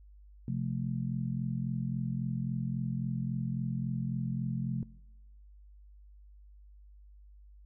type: chord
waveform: sine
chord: F major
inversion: second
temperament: just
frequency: 130.96 / 174.61 / 218.3 Hz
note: C3 / F3 / A3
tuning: +2 / 0 / -13 cents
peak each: -33 / -36 / -37 dBFS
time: 0.48-4.83 s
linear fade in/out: 2 ms
effects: noise-tail reverb RT60 1.0 s tail -23 dB re dry + added 50 Hz sine -52 dBFS peak until 7.65 s